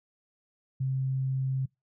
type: tone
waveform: sine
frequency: 132.5 Hz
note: C3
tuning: 22 cents sharp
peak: -26 dBFS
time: 0.8-1.66 s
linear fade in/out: 10 ms
effects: noise-tail reverb RT60 0.2 s tail -25 dB re dry